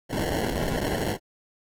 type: noise with sample-and-hold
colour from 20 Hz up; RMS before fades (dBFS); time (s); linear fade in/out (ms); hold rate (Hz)
white; -27; 0.09-1.18; 50; 1225
effects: AAC 48 kbps